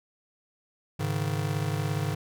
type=chord; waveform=square; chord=Ab suspended fourth; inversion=none; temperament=just; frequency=103.83 / 138.43 / 155.74 Hz; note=Ab2 / Db3 / Eb3; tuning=0 / -2 / +2 cents; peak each=-32 dBFS; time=0.99-2.15 s; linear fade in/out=10 ms; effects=none